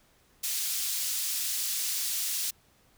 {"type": "high-pass noise", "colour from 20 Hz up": "pink", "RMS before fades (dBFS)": -31, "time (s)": [0.43, 2.51], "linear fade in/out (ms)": 10, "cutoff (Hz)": 4800, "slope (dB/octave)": 12, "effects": ["pink hiss -64 dBFS RMS until 2.97 s"]}